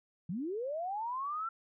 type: linear sweep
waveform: sine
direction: up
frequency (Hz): 153.5 to 1364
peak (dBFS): -34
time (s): 0.29-1.49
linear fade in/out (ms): 5
effects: none